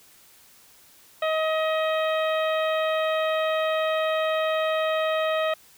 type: harmonic tone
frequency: 632 Hz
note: D#5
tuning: 27 cents sharp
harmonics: 1 / 2 / 3 / 4 / 5 / 6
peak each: -23 / -29 / -33 / -35 / -37 / -39 dBFS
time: 1.22-5.54 s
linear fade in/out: 5 ms
effects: white hiss -54 dBFS RMS until 5.77 s